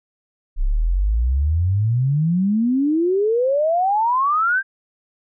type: exponential sweep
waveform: sine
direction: up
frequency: 31.22 to 1610 Hz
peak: -15 dBFS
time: 0.56-4.63 s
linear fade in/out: 50 ms
effects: none